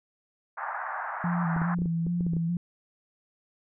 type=band-pass noise; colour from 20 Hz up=pink; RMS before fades=-34 dBFS; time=0.57-1.75 s; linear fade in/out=10 ms; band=720 to 1700 Hz; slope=48 dB/octave
type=tone with vibrato; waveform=sine; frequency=170.2 Hz; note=F3; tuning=44 cents flat; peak=-25 dBFS; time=1.24-2.57 s; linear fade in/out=2 ms; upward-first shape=square; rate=2.4 Hz; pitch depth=38 cents each way
type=clicks; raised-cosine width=3 ms; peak=-23 dBFS; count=10; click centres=1.564 / 1.617 / 1.788 / 1.819 / 1.858 / 2.067 / 2.208 / 2.266 / 2.335 / 2.367 s
effects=none